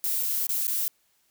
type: noise with dropouts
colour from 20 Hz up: violet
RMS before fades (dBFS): -27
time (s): 0.04-0.88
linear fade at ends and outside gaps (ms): 0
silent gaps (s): 0.227-0.232 / 0.468-0.492 / 0.67-0.679
effects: white hiss -68 dBFS RMS until 1.3 s